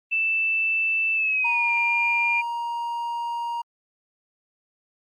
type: tone with pitch glide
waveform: sine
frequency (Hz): 2649 to 2401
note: E7 to D7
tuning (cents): +8 to +38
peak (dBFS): -20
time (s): 0.11-2.42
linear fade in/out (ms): 20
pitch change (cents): -170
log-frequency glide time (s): 1.14-1.7
type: tone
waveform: triangle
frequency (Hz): 941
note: A#5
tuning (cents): +16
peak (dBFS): -24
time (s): 1.44-3.62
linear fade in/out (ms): 10
effects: Opus 32 kbps